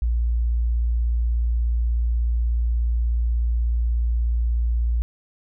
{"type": "tone", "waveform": "sine", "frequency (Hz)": 58.27, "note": "A#1", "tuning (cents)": 0, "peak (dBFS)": -18, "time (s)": [0.02, 5.02], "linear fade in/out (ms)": 0, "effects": []}